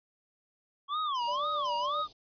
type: tone with vibrato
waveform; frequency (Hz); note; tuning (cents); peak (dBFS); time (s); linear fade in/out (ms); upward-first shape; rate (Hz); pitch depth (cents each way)
square; 1090; C#6; -29; -30; 0.88-2.08; 50; sine; 2; 250
type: band-stop noise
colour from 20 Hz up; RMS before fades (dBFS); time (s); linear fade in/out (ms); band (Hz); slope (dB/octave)
white; -48; 1.2-2.13; 10; 680 to 3800; 24
type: tone with tremolo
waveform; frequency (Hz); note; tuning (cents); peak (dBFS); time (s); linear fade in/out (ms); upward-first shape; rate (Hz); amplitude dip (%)
sine; 587.3; D5; 0; -35; 1.27-2.03; 20; triangle; 7.3; 45
effects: resampled to 11025 Hz